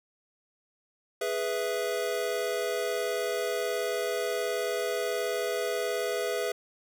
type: chord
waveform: square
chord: E major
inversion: first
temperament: equal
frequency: 415.3 / 493.9 / 659.3 Hz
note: G#4 / B4 / E5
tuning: 0 / 0 / 0 cents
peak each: -33 / -33 / -34 dBFS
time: 1.21-6.52 s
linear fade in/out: 5 ms
effects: none